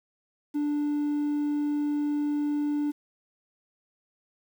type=tone; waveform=triangle; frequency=293.7 Hz; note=D4; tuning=in tune; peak=-22 dBFS; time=0.54-2.92 s; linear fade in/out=20 ms; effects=tanh soft clip ceiling -18 dBFS + 9-bit